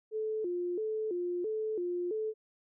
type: tone with vibrato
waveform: sine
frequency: 392 Hz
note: G4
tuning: in tune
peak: -31 dBFS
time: 0.11-2.34 s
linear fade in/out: 50 ms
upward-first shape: square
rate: 1.5 Hz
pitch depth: 180 cents each way
effects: none